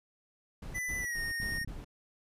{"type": "noise bursts", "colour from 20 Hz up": "brown", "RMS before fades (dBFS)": -42, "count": 5, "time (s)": [0.62, 1.846], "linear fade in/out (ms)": 5, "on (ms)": 170, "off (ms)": 94}
{"type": "tone with pitch glide", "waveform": "square", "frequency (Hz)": [1995, 1850.7], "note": ["B6", "A#6"], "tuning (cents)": [17, -13], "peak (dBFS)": -34, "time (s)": [0.74, 1.65], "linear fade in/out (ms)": 20, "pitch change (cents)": -130, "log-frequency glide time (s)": [0.99, 1.18]}
{"type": "clicks", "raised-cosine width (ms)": 5, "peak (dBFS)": -31, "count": 11, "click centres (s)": [1.401, 1.431, 1.461, 1.492, 1.522, 1.553, 1.585, 1.615, 1.646, 1.677, 1.707]}
{"effects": ["resampled to 32000 Hz"]}